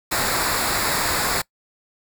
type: noise with comb filter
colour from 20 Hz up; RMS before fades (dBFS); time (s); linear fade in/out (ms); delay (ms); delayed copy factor
pink; -22; 0.11-1.42; 10; 0.33; -0.65
effects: noise-tail reverb RT60 0.1 s tail -23 dB re dry